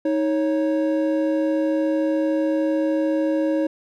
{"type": "tone pair together", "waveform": "triangle", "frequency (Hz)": [314.5, 552], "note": ["D#4", "C#5"], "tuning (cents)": [19, -7], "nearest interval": "minor seventh", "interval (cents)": 974, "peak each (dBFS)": [-18, -21], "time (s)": [0.05, 3.67], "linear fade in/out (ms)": 5, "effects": []}